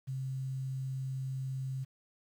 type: tone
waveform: sine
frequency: 132.3 Hz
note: C3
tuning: 20 cents sharp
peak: -34 dBFS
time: 0.07-1.85 s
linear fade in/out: 20 ms
effects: 10-bit